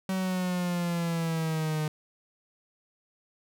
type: exponential sweep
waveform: 45% pulse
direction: down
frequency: 190 to 152.6 Hz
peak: -27 dBFS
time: 0.09-1.88 s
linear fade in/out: 2 ms
effects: none